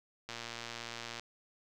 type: click train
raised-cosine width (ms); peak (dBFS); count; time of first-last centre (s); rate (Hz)
0.2; -24; 107; 0.29-1.196; 117
effects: none